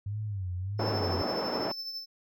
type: tone with vibrato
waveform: sine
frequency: 98 Hz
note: G2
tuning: in tune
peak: -31 dBFS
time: 0.06-1.22 s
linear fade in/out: 5 ms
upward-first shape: sine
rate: 1.6 Hz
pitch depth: 160 cents each way
type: tone with tremolo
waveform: triangle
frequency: 5280 Hz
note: E8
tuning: 2 cents sharp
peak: -32 dBFS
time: 0.78-2.06 s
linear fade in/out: 50 ms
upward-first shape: triangle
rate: 12 Hz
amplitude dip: 55%
type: band-pass noise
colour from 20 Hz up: pink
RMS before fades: -32 dBFS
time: 0.79-1.72 s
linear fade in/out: 5 ms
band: 290 to 880 Hz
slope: 12 dB/octave
effects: none